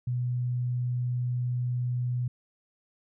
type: tone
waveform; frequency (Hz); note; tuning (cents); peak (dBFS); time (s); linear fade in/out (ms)
sine; 123.5; B2; 0; -26; 0.07-2.28; 5
effects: none